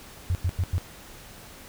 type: tone bursts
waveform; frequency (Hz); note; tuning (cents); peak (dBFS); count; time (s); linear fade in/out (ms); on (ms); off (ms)
sine; 89.2; F2; +37; -21; 4; 0.3-0.781; 0; 49; 95
effects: pink hiss -46 dBFS RMS until 1.68 s